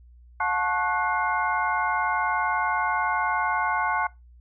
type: tone cluster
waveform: sine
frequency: 717 / 876 / 1094 / 1475 / 2117 Hz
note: F5 / A5 / C#6 / F#6 / C7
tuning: +45 / -8 / -23 / -6 / +20 cents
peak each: -31 / -27 / -28 / -28 / -33 dBFS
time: 0.4-4.07 s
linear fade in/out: 5 ms
effects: noise-tail reverb RT60 0.2 s tail -21 dB re dry + added 60 Hz sine -48 dBFS peak until 4.4 s